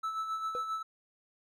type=tone with tremolo; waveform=triangle; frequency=1311 Hz; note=E6; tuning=10 cents flat; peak=-29 dBFS; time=0.03-0.83 s; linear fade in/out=10 ms; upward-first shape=sine; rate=7.5 Hz; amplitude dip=50%
type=tone with exponential decay; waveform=triangle; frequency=493.9 Hz; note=B4; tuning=in tune; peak=-31 dBFS; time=0.55-0.66 s; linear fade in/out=0 ms; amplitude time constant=22 ms
effects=none